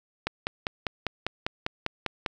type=click train; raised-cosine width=0.3 ms; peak=-11 dBFS; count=11; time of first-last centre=0.27-2.262 s; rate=5.02 Hz; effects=none